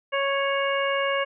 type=harmonic tone with a mistuned harmonic; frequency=553 Hz; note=C#5; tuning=4 cents flat; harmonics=1 / 2 / 3 / 4 / 5; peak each=-25 / -28 / -30 / -31 / -32 dBFS; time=0.12-1.25 s; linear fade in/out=20 ms; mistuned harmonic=5; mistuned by=+34 cents; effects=none